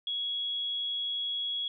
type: tone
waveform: sine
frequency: 3337 Hz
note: G#7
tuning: 8 cents sharp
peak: -30 dBFS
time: 0.07-1.68 s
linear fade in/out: 2 ms
effects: none